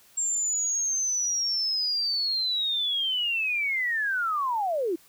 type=linear sweep; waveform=sine; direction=down; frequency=7459 to 310 Hz; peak=-24 dBFS; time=0.17-4.96 s; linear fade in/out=10 ms; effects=white hiss -57 dBFS RMS until 5.08 s